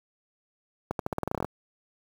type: accelerating click train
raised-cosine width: 1 ms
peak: -14 dBFS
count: 13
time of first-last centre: 0.91-1.446 s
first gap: 82 ms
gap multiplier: 0.88
effects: high-pass 60 Hz 12 dB/octave + 7-bit